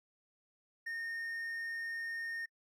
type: tone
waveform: triangle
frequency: 1836 Hz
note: A#6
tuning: 27 cents flat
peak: -36 dBFS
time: 0.86-2.46 s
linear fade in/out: 10 ms
effects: noise-tail reverb RT60 0.1 s tail -25 dB re dry